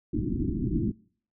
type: low-pass noise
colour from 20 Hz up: white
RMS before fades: -28 dBFS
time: 0.13-0.92 s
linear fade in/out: 10 ms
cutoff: 350 Hz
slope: 96 dB/octave
effects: noise-tail reverb RT60 0.5 s tail -23 dB re dry